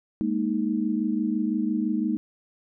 sine chord, Ab suspended second, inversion none, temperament just, 207.7 / 233.6 / 311.5 Hz, Ab3 / Bb3 / Eb4, 0 / +4 / +2 cents, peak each -27 dBFS, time 0.21-2.17 s, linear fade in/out 0 ms, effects none

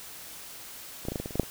clicks, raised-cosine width 2 ms, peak -27 / -16 / -20 / -17 / -19 / -21 / -27 / -18 / -8 / -27 dBFS, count 10, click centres 1.052 / 1.085 / 1.12 / 1.158 / 1.2 / 1.259 / 1.308 / 1.356 / 1.397 / 1.433 s, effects white hiss -44 dBFS RMS until 1.5 s

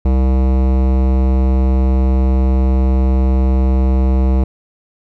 sine tone with hard clipping, 65 Hz, C2, 11 cents flat, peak -12 dBFS, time 0.05-4.44 s, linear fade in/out 5 ms, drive 18 dB, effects none

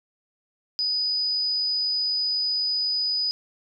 sine tone, 4974 Hz, D#8, 1 cent flat, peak -22 dBFS, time 0.79-3.31 s, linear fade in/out 0 ms, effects none

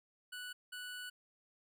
25% pulse tone bursts at uneven times, 1480 Hz, F#6, in tune, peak -40 dBFS, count 2, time 0.32-0.53 / 0.72-1.1 s, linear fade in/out 10 ms, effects none

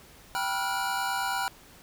square tone cluster, 782 / 973 / 1375 / 1444 Hz, G5 / B5 / F6 / F#6, -4 / -26 / -27 / -43 cents, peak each -33 / -33 / -37 / -34 dBFS, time 0.35-1.48 s, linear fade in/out 0 ms, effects pink hiss -53 dBFS RMS until 1.82 s

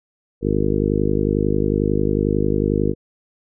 harmonic tone, 51.1 Hz, G#1, 27 cents flat, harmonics 1 / 2 / 3 / 4 / 5 / 6 / 7 / 8 / 9, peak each -25 / -25 / -25 / -25 / -25 / -25 / -25 / -25 / -25 dBFS, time 0.41-2.95 s, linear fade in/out 50 ms, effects none

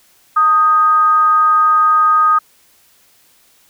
sine tone with frequency modulation, 1246 Hz, D#6, 2 cents sharp, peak -8 dBFS, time 0.36-2.39 s, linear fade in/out 10 ms, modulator 344 Hz, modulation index 0.27, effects white hiss -52 dBFS RMS until 3.69 s

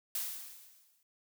blue noise with exponential decay, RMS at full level -34 dBFS, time 0.15-1.03 s, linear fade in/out 2 ms, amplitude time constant 190 ms, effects none

